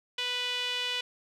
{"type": "tone with band-pass filter", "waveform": "sawtooth", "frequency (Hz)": 493.9, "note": "B4", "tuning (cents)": 0, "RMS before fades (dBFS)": -32, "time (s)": [0.18, 1.01], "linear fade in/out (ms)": 5, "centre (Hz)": 3100, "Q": 3.7, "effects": []}